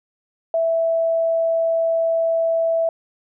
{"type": "tone", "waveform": "sine", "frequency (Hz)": 659, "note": "E5", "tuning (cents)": -1, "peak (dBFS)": -16, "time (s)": [0.54, 2.89], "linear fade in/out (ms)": 2, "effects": []}